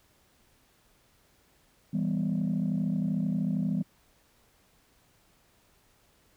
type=chord; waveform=sine; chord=E minor; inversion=none; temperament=just; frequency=164.81 / 197.78 / 247.2 Hz; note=E3 / G3 / B3; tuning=0 / +16 / +2 cents; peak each=-29 / -28 / -31 dBFS; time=1.93-3.83 s; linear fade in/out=10 ms; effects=tanh soft clip ceiling -21 dBFS + pink hiss -65 dBFS RMS until 6.36 s